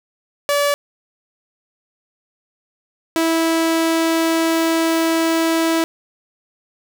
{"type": "tone pair in turn", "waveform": "sawtooth", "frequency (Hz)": [575, 327.3], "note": ["D5", "E4"], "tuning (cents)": [-37, -12], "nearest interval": "minor seventh", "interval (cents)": 975, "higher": "first", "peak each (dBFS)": -11, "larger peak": "neither", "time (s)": [[0.49, 0.74], [3.16, 5.84]], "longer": "second", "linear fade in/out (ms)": 0, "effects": []}